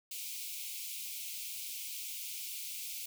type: high-pass noise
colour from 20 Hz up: white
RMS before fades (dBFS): -42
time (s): 0.11-3.06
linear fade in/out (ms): 5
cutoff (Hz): 2200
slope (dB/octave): 96
effects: none